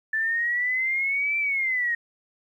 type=exponential two-way sweep; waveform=sine; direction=up then down; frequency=1752 to 2349 to 1857 Hz; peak=-22 dBFS; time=0.13-1.95 s; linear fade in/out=5 ms; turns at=1.38 s; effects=10-bit